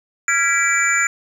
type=tone cluster; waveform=sine; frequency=1379 / 1654 / 1967 / 2320 / 7010 Hz; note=F6 / G#6 / B6 / D7 / A8; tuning=-22 / -8 / -7 / -22 / -7 cents; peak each=-21 dBFS; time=0.28-1.07 s; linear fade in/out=2 ms; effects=7-bit